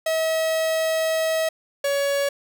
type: tone pair in turn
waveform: 45% pulse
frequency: 642 / 562.2 Hz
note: E5 / C#5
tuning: -46 / +24 cents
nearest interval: major second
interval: 230 cents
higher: first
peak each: -20 dBFS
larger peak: neither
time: 0.06-1.49 / 1.84-2.29 s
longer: first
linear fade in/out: 5 ms
effects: none